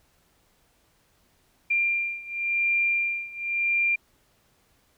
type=beating tone pair; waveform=sine; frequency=2385 / 2385.93 Hz; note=D7 / D7; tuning=+26 / +27 cents; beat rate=0.93 Hz; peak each=-25 / -27 dBFS; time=1.7-3.96 s; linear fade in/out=10 ms; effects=pink hiss -65 dBFS RMS until 4.97 s

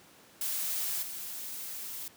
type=noise with level steps; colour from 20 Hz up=blue; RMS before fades=-33 / -40 dBFS; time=0.41-2.08 s; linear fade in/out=2 ms; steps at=1.02 s; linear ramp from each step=10 ms; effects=pink hiss -57 dBFS RMS until 2.16 s + high-pass 150 Hz 12 dB/octave

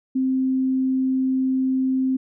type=tone; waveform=sine; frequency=261.6 Hz; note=C4; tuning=in tune; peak=-18 dBFS; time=0.15-2.17 s; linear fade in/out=10 ms; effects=none

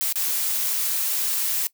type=noise with dropouts; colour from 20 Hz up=blue; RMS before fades=-24 dBFS; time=0.01-1.67 s; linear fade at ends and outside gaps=0 ms; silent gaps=0.125-0.157 s; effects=noise-tail reverb RT60 0.1 s tail -20 dB re dry

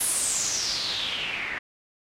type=noise with low-pass filter sweep; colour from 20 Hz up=white; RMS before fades=-28 dBFS; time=0-1.59 s; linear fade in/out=10 ms; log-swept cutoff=11000 to 1900 Hz; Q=5.5; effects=none

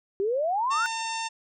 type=exponential sweep; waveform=sine; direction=up; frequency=380 to 1497 Hz; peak=-23 dBFS; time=0.2-0.86 s; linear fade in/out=0 ms
type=harmonic tone; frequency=903 Hz; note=A5; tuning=45 cents sharp; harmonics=1 / 2 / 3 / 4 / 5 / 6 / 7 / 8 / 9; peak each=-31 / -40 / -36 / -40 / -44 / -40 / -43 / -43 / -45 dBFS; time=0.7-1.29 s; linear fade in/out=20 ms
effects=none

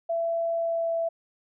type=tone with pitch glide; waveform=sine; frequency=669 to 664.8 Hz; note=E5 to E5; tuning=+25 to +15 cents; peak=-24 dBFS; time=0.09-1.09 s; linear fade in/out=10 ms; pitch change=-10 cents; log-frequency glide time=0.56-0.94 s; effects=none

